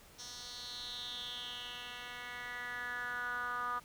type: tone with band-pass filter sweep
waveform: 10% pulse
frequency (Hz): 244.5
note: B3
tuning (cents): -17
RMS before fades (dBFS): -42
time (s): 0.18-3.8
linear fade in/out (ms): 20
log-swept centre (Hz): 5300 to 1200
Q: 5.3
effects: pink hiss -59 dBFS RMS until 3.84 s